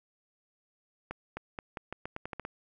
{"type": "accelerating click train", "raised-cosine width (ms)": 0.5, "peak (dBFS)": -22, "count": 11, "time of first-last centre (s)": [1.11, 2.451], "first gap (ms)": 260, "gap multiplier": 0.84, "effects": []}